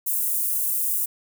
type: high-pass noise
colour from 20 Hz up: white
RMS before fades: -24 dBFS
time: 0.06-1.06 s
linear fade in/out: 10 ms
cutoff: 9200 Hz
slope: 24 dB/octave
effects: none